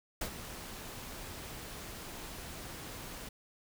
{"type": "noise with ADSR envelope", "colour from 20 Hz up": "pink", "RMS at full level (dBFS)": -35, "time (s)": [0.21, 3.29], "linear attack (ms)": 5, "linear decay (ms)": 75, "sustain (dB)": -10, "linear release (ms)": 6, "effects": []}